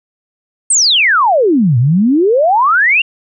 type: exponential two-way sweep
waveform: sine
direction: down then up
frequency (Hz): 8870 to 113.6 to 2856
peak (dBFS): -7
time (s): 0.7-3.02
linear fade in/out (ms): 5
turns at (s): 1.78
effects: none